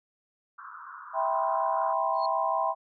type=band-pass noise; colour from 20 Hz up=pink; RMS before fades=-44 dBFS; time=0.58-1.93 s; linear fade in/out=5 ms; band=1000 to 1500 Hz; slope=96 dB/octave
type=chord; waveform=sine; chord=C major seventh; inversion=first; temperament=just; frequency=654.1 / 784.9 / 981.1 / 1046.5 Hz; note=E5 / G5 / B5 / C6; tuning=-14 / +2 / -12 / 0 cents; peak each=-30 dBFS; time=1.13-2.75 s; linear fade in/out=50 ms
type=tone with exponential growth; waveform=sine; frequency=4300 Hz; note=C8; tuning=47 cents sharp; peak=-34 dBFS; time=2.13-2.26 s; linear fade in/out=5 ms; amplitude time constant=27 ms
effects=none